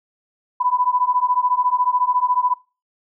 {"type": "beating tone pair", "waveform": "sine", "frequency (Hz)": [987.8, 1001.8], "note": ["B5", "B5"], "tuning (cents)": [0, 24], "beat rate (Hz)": 14, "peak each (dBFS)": -19, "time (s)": [0.6, 2.54], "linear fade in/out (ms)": 10, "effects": ["noise-tail reverb RT60 0.3 s tail -22 dB re dry"]}